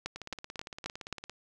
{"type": "two click trains", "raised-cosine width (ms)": 0.2, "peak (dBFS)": [-24, -17], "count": [21, 5], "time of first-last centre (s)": [[0.16, 1.296], [0.06, 1.127]], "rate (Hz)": [17.6, 3.75], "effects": []}